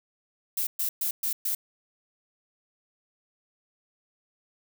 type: noise bursts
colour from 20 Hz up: violet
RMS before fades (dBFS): -28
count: 5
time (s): 0.57-1.55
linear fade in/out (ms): 5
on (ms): 100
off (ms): 120
effects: none